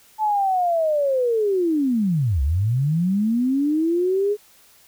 sine linear two-way sweep, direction down then up, 877 to 64 to 421.4 Hz, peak -17 dBFS, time 0.18-4.37 s, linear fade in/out 50 ms, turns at 2.42 s, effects white hiss -53 dBFS RMS until 4.87 s

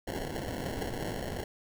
blue noise with sample-and-hold, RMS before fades -36 dBFS, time 0.07-1.44 s, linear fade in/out 5 ms, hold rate 1225 Hz, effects none

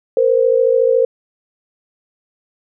sine tone pair together, 464.1 / 518 Hz, A#4 / C5, -8 / -17 cents, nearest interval major second, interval 191 cents, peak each -13 dBFS, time 0.17-1.05 s, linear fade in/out 2 ms, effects none

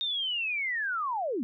sine linear sweep, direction down, 3700 to 211.7 Hz, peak -28 dBFS, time 0.01-1.43 s, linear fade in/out 0 ms, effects none

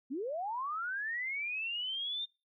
sine linear sweep, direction up, 236.4 to 3651 Hz, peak -34 dBFS, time 0.1-2.26 s, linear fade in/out 20 ms, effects noise-tail reverb RT60 0.3 s tail -25 dB re dry

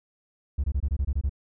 triangle tone bursts, 69.1 Hz, C#2, 5 cents flat, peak -19 dBFS, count 9, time 0.58-1.295 s, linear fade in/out 10 ms, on 59 ms, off 23 ms, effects tanh soft clip ceiling -17 dBFS

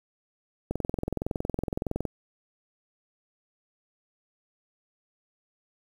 click train, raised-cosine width 2 ms, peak -15 dBFS, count 30, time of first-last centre 0.71-2.053 s, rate 21.6 Hz, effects 8-bit

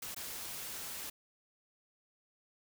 white noise with dropouts, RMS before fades -43 dBFS, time 0.02-1.1 s, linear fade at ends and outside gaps 5 ms, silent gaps 0.146-0.163 s, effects none

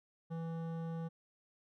triangle tone with hard clipping, 164.81 Hz, E3, in tune, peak -40 dBFS, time 0.3-1.09 s, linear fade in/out 20 ms, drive 17 dB, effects none

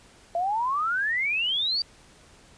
sine exponential sweep, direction up, 667 to 4712 Hz, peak -23 dBFS, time 0.35-1.82 s, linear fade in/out 2 ms, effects pink hiss -54 dBFS RMS until 2.57 s + resampled to 22050 Hz

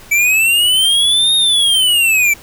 square linear two-way sweep, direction up then down, 2300 to 3729 to 2300 Hz, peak -10 dBFS, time 0.11-2.34 s, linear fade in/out 10 ms, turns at 1.35 s, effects pink hiss -39 dBFS RMS until 2.42 s

